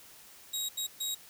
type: tone bursts at uneven times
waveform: 20% pulse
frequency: 3806 Hz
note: A#7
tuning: 35 cents sharp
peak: -26 dBFS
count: 3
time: 0.53-0.69 / 0.77-0.87 / 1-1.15 s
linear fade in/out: 10 ms
effects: white hiss -54 dBFS RMS until 1.29 s